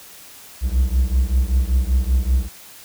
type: beating tone pair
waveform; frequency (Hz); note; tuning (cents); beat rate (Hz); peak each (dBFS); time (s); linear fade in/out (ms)
triangle; 61.6 / 66.8; B1 / C2; -4 / +36; 5.2; -15 / -17; 0.61-2.49; 50
effects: white hiss -42 dBFS RMS until 2.84 s